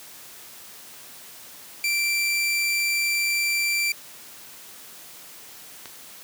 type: tone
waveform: sawtooth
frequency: 2349 Hz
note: D7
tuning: in tune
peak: -18 dBFS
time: 1.84-3.92 s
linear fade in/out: 2 ms
type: click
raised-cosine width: 0.2 ms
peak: -20 dBFS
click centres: 5.857 s
effects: white hiss -44 dBFS RMS until 6.23 s + high-pass 100 Hz 12 dB/octave